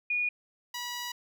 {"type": "tone pair in turn", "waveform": ["sine", "10% pulse"], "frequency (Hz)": [2449, 971.9], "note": ["D#7", "B5"], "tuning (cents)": [-28, -28], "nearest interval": "octave + major third", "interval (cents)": 1600, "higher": "first", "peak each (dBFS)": -26, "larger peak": "neither", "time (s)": [[0.1, 0.29], [0.74, 1.12]], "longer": "second", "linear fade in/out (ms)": 5, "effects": []}